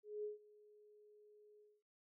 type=tone with ADSR envelope; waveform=sine; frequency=420.2 Hz; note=G#4; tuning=20 cents sharp; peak=-40 dBFS; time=0.03-1.83 s; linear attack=210 ms; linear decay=140 ms; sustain=-23 dB; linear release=230 ms; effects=none